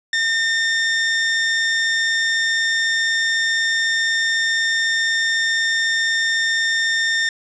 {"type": "tone", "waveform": "sawtooth", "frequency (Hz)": 1814, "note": "A#6", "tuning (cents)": -48, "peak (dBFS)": -13, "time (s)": [0.13, 7.29], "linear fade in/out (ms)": 2, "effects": ["resampled to 16000 Hz", "7-bit"]}